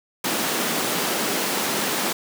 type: high-pass noise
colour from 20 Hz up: pink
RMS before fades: -24 dBFS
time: 0.24-2.13 s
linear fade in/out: 5 ms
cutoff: 200 Hz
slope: 24 dB/octave
effects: none